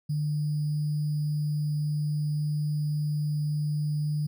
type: tone with sample-and-hold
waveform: sine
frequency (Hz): 149.7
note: D3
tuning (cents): +33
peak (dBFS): -25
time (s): 0.09-4.27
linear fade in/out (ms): 10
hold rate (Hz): 4900
effects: none